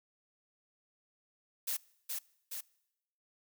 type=noise with echo; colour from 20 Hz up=blue; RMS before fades=-35 dBFS; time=1.67-1.77 s; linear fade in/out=10 ms; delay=420 ms; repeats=2; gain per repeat=-3 dB; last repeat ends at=2.61 s; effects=noise-tail reverb RT60 0.9 s tail -24 dB re dry